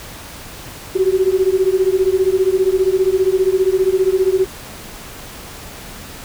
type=beating tone pair; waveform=sine; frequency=370 / 385 Hz; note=F#4 / G4; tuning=0 / -31 cents; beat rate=15 Hz; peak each=-15 / -15 dBFS; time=0.95-4.46 s; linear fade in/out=10 ms; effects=pink hiss -34 dBFS RMS until 6.24 s